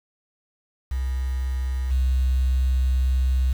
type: tone with level steps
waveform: sine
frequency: 64.6 Hz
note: C2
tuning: 21 cents flat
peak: -22 / -16 dBFS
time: 0.91-3.53 s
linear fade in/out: 5 ms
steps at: 1.9 s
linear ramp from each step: 20 ms
effects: tanh soft clip ceiling -15 dBFS + 7-bit